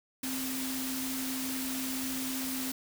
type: tone in noise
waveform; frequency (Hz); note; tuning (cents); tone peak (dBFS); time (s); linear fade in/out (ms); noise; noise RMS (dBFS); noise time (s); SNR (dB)
sine; 261.7; C4; 0; -35; 0.23-2.72; 5; white; -37; 0.23-2.72; -1
effects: none